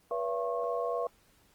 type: tone cluster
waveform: sine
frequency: 486 / 570 / 677 / 1087 Hz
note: B4 / C#5 / E5 / C#6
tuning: -28 / +48 / +46 / -34 cents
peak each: -33 / -38 / -34 / -37 dBFS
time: 0.11-1.07 s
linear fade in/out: 2 ms
effects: pink hiss -65 dBFS RMS until 1.54 s + Opus 24 kbps